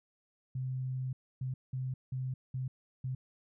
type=tone bursts at uneven times; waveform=sine; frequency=129.5 Hz; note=C3; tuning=17 cents flat; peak=-33 dBFS; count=6; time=0.55-1.13 / 1.41-1.54 / 1.73-1.94 / 2.12-2.34 / 2.54-2.68 / 3.04-3.15 s; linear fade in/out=5 ms; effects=none